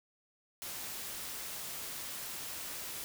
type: noise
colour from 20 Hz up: white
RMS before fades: -42 dBFS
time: 0.62-3.04 s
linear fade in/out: 0 ms
effects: none